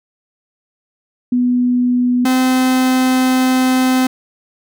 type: tone pair in turn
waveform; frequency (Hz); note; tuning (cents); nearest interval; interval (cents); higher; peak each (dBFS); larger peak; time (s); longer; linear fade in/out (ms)
sine / 45% pulse; 246.9 / 257.4; B3 / C4; 0 / -28; minor second; 72; second; -11; neither; 1.32-2.25 / 2.25-4.07; second; 5
effects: none